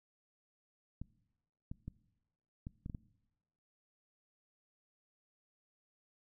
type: clicks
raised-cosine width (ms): 5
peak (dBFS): -30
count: 7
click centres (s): 1.016 / 1.715 / 1.88 / 2.669 / 2.861 / 2.898 / 2.948
effects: noise-tail reverb RT60 1.0 s tail -21 dB re dry